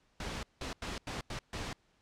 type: noise bursts at uneven times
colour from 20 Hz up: pink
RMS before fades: -39 dBFS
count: 6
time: 0.2-0.43 / 0.61-0.73 / 0.82-0.98 / 1.07-1.21 / 1.3-1.39 / 1.53-1.73 s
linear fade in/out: 2 ms
effects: pink hiss -71 dBFS RMS until 2.01 s + low-pass 6000 Hz 12 dB/octave